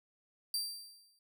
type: tone with exponential decay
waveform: sawtooth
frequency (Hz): 4699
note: D8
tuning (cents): 0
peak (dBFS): -28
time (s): 0.54-1.19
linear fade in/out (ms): 2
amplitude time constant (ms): 140
effects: none